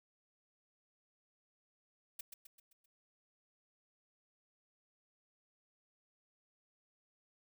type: noise with echo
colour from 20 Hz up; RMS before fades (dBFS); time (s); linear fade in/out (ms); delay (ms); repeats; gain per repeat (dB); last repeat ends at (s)
blue; -44; 2.19-2.21; 5; 130; 5; -6; 2.86
effects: none